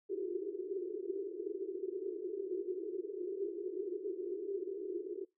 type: band-pass noise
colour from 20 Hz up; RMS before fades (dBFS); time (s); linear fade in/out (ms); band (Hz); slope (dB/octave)
white; -40; 0.09-5.25; 10; 350 to 410; 96
effects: noise-tail reverb RT60 0.2 s tail -22 dB re dry